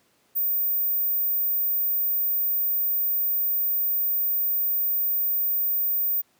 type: tone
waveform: sine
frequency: 14970 Hz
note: A#9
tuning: 6 cents sharp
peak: -21 dBFS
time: 0.35-6.22 s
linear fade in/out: 20 ms
effects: pink hiss -64 dBFS RMS until 6.39 s + high-pass 150 Hz 12 dB/octave